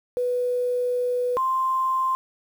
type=tone pair in turn; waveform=sine; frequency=493.9 / 1046.5 Hz; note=B4 / C6; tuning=0 / 0 cents; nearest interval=octave + minor second; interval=1300 cents; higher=second; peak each=-21 / -20 dBFS; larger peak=second; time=0.17-1.37 / 1.37-2.15 s; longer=first; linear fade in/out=0 ms; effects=8-bit